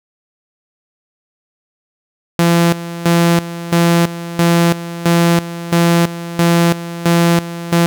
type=tone with tremolo; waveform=sawtooth; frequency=170 Hz; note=F3; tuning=46 cents flat; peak=-5 dBFS; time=2.39-7.86 s; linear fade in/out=0 ms; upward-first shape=square; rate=1.5 Hz; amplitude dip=80%; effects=none